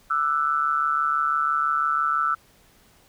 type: tone with amplitude modulation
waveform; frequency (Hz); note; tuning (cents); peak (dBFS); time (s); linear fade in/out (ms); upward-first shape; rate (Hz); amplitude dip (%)
sine; 1329; E6; +14; -16; 0.1-2.35; 10; sine; 146; 85
effects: pink hiss -57 dBFS RMS until 3.08 s